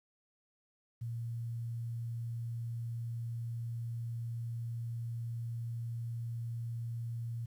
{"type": "tone", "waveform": "sine", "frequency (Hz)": 116.54, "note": "A#2", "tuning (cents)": 0, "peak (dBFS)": -36, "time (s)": [1.01, 7.46], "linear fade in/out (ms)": 10, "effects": ["11-bit"]}